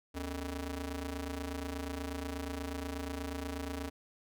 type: ring-modulated tone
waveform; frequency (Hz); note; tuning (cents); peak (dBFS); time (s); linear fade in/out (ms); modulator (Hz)
sawtooth; 175.7; F3; +11; -30; 0.14-3.9; 20; 102
effects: none